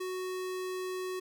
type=tone; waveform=square; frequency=370 Hz; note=F#4; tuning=in tune; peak=-35 dBFS; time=0-1.2 s; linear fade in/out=10 ms; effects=none